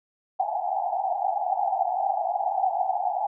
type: band-pass noise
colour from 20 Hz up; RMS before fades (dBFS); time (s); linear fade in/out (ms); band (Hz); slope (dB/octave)
pink; -26; 0.39-3.27; 10; 710 to 820; 96
effects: none